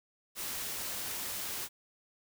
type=noise; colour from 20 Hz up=white; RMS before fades=-38 dBFS; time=0.35-1.69 s; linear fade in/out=50 ms; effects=none